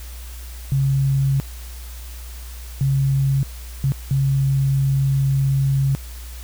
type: tone bursts at uneven times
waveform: sine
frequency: 136.3 Hz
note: C#3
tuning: 29 cents flat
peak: -15 dBFS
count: 4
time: 0.72-1.4 / 2.81-3.43 / 3.84-3.92 / 4.11-5.95 s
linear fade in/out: 0 ms
effects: added 60 Hz sine -32 dBFS peak until 6.43 s + white hiss -42 dBFS RMS until 6.43 s